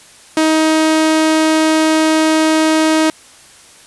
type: tone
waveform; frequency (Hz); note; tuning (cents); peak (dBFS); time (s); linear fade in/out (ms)
sawtooth; 315.4; D#4; +24; -6; 0.37-3.1; 2
effects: white hiss -42 dBFS RMS until 3.86 s + resampled to 24000 Hz